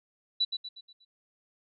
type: tone with echo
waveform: sine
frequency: 3951 Hz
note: B7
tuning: in tune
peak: -23 dBFS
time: 0.4-0.45 s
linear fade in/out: 10 ms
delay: 120 ms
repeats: 5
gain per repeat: -7 dB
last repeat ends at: 1.05 s
effects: none